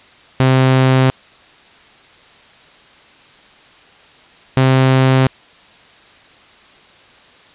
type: tone pair in turn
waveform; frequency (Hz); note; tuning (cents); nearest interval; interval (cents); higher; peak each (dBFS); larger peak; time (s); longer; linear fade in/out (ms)
sawtooth; 130.81 / 131.46; C3 / C3; 0 / +9; unison; 9; second; -5; neither; 0.4-1.1 / 4.57-5.27; neither; 0
effects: white hiss -45 dBFS RMS until 7.54 s + resampled to 8000 Hz